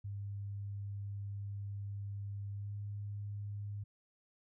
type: tone with pitch glide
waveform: sine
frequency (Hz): 100.6 to 102.3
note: G2 to G#2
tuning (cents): +45 to -26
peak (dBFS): -39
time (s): 0.04-3.84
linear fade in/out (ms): 10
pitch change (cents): +29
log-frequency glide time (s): 2.53-2.72
effects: none